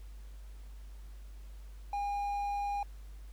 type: tone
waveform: triangle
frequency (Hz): 811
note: G#5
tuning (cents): -41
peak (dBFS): -30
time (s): 1.93-2.83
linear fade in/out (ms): 2
effects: added 50 Hz sine -45 dBFS peak until 3.32 s + pink hiss -64 dBFS RMS until 3.32 s